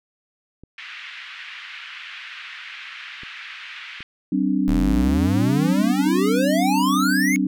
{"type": "clicks", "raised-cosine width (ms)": 3, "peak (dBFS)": -29, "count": 3, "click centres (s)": [0.636, 3.234, 4.006]}
{"type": "band-pass noise", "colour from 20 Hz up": "white", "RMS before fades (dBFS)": -37, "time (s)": [0.78, 4.03], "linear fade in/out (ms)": 2, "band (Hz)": [1500, 2900], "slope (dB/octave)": 24}
{"type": "chord", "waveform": "sine", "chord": "G suspended fourth", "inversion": "none", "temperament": "equal with one note detuned", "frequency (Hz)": [191.41, 261.6, 293.7], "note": ["G3", "C4", "D4"], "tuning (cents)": [-41, 0, 0], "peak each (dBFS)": -22, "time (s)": [4.32, 7.47], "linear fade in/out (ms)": 5}
{"type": "exponential sweep", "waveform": "square", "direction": "up", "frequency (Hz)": [37.21, 2217], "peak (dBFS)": -21, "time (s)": [4.68, 7.36], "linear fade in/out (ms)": 0}
{"effects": []}